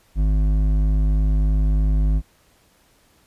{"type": "tone with hard clipping", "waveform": "sine", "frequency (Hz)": 51.6, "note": "G#1", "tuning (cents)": -10, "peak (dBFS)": -17, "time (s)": [0.15, 2.22], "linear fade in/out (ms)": 50, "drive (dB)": 9, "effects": ["pink hiss -58 dBFS RMS until 3.26 s", "resampled to 32000 Hz"]}